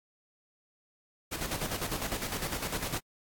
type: noise with tremolo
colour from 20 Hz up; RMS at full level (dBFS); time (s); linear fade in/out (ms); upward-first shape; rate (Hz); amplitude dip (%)
pink; -33; 1.31-3; 20; square; 9.9; 55
effects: AAC 64 kbps